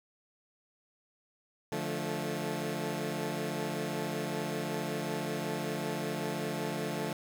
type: chord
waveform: 15% pulse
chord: D minor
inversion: none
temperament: equal with one note detuned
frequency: 146.83 / 174.61 / 217.6 Hz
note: D3 / F3 / A3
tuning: 0 / 0 / -19 cents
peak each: -31 dBFS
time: 1.72-7.13 s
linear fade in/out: 2 ms
effects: none